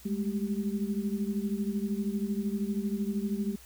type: tone cluster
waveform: sine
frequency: 201 / 213.8 / 390.8 Hz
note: G3 / A3 / G4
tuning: +44 / -49 / -5 cents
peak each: -31 / -32 / -39 dBFS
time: 0.05-3.56 s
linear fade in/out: 10 ms
effects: added 60 Hz sine -54 dBFS peak until 3.65 s + white hiss -54 dBFS RMS until 3.65 s